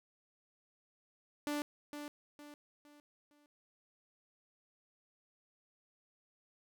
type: tone with echo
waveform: sawtooth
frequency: 293.7 Hz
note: D4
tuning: in tune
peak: -31 dBFS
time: 1.47-1.62 s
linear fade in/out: 0 ms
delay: 460 ms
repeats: 4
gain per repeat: -8 dB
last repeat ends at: 3.46 s
effects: none